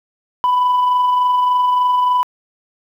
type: tone with amplitude modulation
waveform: sine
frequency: 994 Hz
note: B5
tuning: 11 cents sharp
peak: -8 dBFS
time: 0.44-2.23 s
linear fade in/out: 0 ms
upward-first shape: sine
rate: 23.4 Hz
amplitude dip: 35%
effects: tanh soft clip ceiling -10 dBFS + 8-bit